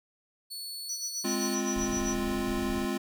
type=tone; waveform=sawtooth; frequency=4421 Hz; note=C#8; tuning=5 cents flat; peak=-34 dBFS; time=0.5-1.56 s; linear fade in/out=20 ms
type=tone with tremolo; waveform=sine; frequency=5900 Hz; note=F#8; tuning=6 cents flat; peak=-31 dBFS; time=0.89-2.15 s; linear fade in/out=5 ms; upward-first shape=sine; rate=7.7 Hz; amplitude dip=85%
type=chord; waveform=square; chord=F minor; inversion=first; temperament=equal; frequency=207.7 / 261.6 / 349.2 Hz; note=Ab3 / C4 / F4; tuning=0 / 0 / 0 cents; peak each=-34 dBFS; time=1.24-2.98 s; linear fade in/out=10 ms
type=noise; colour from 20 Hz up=brown; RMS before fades=-39 dBFS; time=1.76-2.85 s; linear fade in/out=0 ms
effects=none